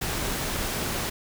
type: noise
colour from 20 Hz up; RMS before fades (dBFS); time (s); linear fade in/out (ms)
pink; -29; 0.01-1.1; 10
effects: none